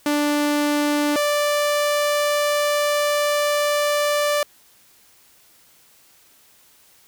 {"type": "tone pair in turn", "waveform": "sawtooth", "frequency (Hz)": [293.7, 587.4], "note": ["D4", "D5"], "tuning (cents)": [0, 0], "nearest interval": "octave", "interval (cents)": 1200, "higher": "second", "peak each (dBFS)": -14, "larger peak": "neither", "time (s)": [[0.06, 1.16], [1.16, 4.43]], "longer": "second", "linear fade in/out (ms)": 2, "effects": ["white hiss -54 dBFS RMS until 7.07 s"]}